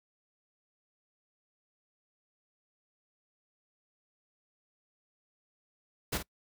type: noise with echo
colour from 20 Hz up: pink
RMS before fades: -32 dBFS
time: 6.12-6.18 s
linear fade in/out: 10 ms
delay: 49 ms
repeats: 1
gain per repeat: -9 dB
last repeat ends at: 6.229 s
effects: noise-tail reverb RT60 0.1 s tail -23 dB re dry